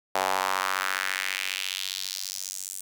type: tone with high-pass filter sweep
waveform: sawtooth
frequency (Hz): 94.7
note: F#2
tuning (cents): +41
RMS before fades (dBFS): -30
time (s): 0.15-2.81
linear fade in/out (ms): 5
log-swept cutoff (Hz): 720 to 8400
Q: 2.2
effects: none